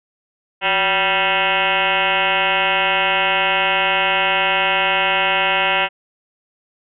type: tone with frequency modulation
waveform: sine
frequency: 1764 Hz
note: A6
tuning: 4 cents sharp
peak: -14 dBFS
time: 0.61-5.89 s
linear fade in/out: 50 ms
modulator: 199 Hz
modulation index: 6.2
effects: none